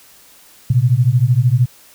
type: beating tone pair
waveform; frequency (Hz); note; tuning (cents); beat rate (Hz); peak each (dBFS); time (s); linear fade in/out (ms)
sine; 117.3 / 130.3; A#2 / C3; +11 / -7; 13; -13; 0.7-1.66; 5
effects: white hiss -46 dBFS RMS until 1.94 s